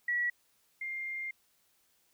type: tone pair in turn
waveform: sine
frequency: 1933 / 2111 Hz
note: B6 / C7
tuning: -38 / +15 cents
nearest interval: major second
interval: 153 cents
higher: second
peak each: -28 / -35 dBFS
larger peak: first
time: 0.08-0.3 / 0.81-1.31 s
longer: second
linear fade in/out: 5 ms
effects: white hiss -71 dBFS RMS until 2.13 s